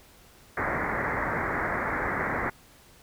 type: low-pass noise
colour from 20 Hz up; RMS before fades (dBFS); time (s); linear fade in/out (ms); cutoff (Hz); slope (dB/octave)
white; -29; 0.57-2.5; 5; 2100; 96
effects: pink hiss -55 dBFS RMS until 3.02 s